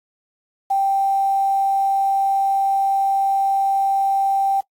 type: tone with quantisation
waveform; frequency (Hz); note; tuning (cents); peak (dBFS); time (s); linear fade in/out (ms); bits
sine; 784; G5; 0; -15; 0.7-4.61; 10; 7
effects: noise-tail reverb RT60 0.1 s tail -21 dB re dry + AAC 64 kbps